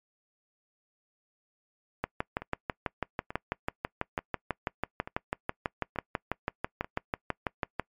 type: two click trains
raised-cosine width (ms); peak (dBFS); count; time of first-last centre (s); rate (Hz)
0.5; -23 / -13; 6 / 36; 2.42-6.845 / 2.04-7.797; 1.13 / 6.08
effects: noise-tail reverb RT60 0.1 s tail -24 dB re dry + MP3 96 kbps